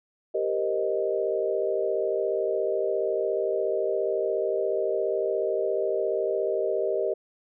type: chord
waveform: sine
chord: C minor seventh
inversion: second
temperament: equal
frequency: 392 / 466.2 / 523.3 / 622.3 Hz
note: G4 / Bb4 / C5 / Eb5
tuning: 0 / 0 / 0 / 0 cents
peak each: -28 / -29 / -33 / -28 dBFS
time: 0.34-7.14 s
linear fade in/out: 10 ms
effects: none